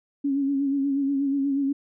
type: tone with vibrato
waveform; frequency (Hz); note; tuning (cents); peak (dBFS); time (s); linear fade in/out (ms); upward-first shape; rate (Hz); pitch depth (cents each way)
sine; 277.2; C#4; 0; -21; 0.24-1.73; 10; sine; 8.3; 44
effects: none